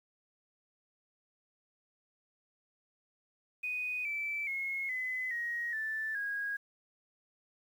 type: tone with pitch steps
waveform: sine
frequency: 2489 / 2322 / 2167 / 2022 / 1886.3 / 1760 / 1642.1 Hz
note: D#7 / D7 / C#7 / B6 / A#6 / A6 / G#6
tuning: 0 / -20 / -40 / +40 / +20 / 0 / -20 cents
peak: -33 dBFS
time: 3.63-6.57 s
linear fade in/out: 10 ms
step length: 420 ms
effects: 10-bit